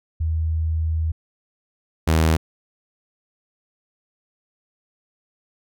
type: tone pair in turn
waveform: sine / sawtooth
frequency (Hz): 80 / 80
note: D#2 / D#2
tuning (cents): +49 / +49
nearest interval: unison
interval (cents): 0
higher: neither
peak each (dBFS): -19 / -11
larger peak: second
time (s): 0.2-1.12 / 2.07-2.37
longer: first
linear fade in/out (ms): 10
effects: none